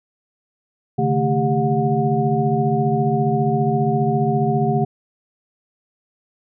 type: tone cluster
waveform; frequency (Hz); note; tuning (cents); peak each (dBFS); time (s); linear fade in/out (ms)
sine; 135.3 / 150.1 / 222.2 / 398 / 724; C#3 / D3 / A3 / G4 / F#5; -42 / +38 / +17 / +26 / -38; -22; 0.98-4.85; 10
effects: none